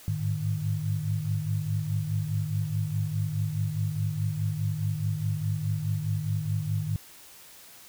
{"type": "tone cluster", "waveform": "sine", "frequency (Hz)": [102.1, 106.9, 153], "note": ["G#2", "A2", "D#3"], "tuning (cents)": [-29, -49, -29], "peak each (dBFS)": [-31, -30, -30], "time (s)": [0.08, 6.96], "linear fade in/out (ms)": 0, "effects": ["white hiss -50 dBFS RMS until 7.88 s"]}